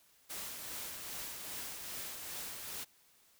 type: noise with tremolo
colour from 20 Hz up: white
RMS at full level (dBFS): -42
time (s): 0.29-2.85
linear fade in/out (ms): 20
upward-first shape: triangle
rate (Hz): 2.5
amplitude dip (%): 40
effects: white hiss -67 dBFS RMS until 3.39 s